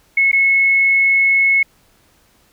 sine tone with dropouts, 2188 Hz, C#7, 23 cents flat, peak -10 dBFS, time 0.17-1.63 s, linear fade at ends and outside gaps 5 ms, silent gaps 0.316-0.329 s, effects pink hiss -55 dBFS RMS until 2.52 s

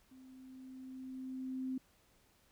sine tone with level ramp, 260 Hz, C4, 11 cents flat, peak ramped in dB -55 to -35 dBFS, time 0.11-1.78 s, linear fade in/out 5 ms, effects pink hiss -70 dBFS RMS until 2.51 s

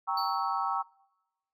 sine chord, G diminished seventh, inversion none, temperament equal with one note detuned, 784 / 932.3 / 1108.7 / 1307.1 Hz, G5 / Bb5 / Db6 / Fb6, 0 / 0 / 0 / -15 cents, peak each -33 dBFS, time 0.07-0.83 s, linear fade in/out 20 ms
triangle tone with exponential decay, 4511 Hz, C#8, 29 cents sharp, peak -31 dBFS, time 0.17-0.77 s, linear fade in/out 5 ms, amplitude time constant 130 ms
effects noise-tail reverb RT60 1.0 s tail -24 dB re dry

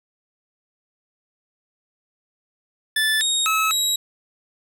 25% pulse tone with pitch steps, 1750 / 3740 / 1293 / 3849 Hz, A6 / A#7 / E6 / B7, -10 / +5 / -34 / -45 cents, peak -14 dBFS, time 2.96-3.96 s, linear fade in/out 5 ms, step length 250 ms, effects none

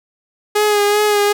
sawtooth tone with vibrato, 415.3 Hz, G#4, in tune, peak -8 dBFS, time 0.55-1.33 s, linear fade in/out 10 ms, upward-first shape sine, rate 2.6 Hz, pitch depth 28 cents each way, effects none

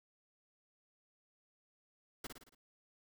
pink noise with echo, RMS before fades -44 dBFS, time 2.24-2.27 s, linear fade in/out 5 ms, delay 56 ms, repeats 5, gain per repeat -5 dB, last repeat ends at 2.55 s, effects none

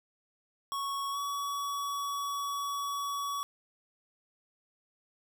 square tone with pitch glide, 1108.7 to 1130.7 Hz, C#6 to C#6, 0 to +34 cents, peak -33 dBFS, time 0.72-3.43 s, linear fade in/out 0 ms, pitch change +34 cents, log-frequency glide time 1.11-1.18 s, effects none

